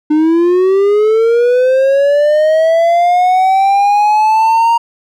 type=linear sweep; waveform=triangle; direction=up; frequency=299.9 to 936 Hz; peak=-5 dBFS; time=0.1-4.78 s; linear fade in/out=10 ms; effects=none